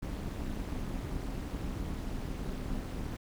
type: noise with amplitude modulation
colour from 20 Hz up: brown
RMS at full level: -33 dBFS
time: 0.02-3.17 s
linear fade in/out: 10 ms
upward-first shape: sine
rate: 226 Hz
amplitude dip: 85%
effects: none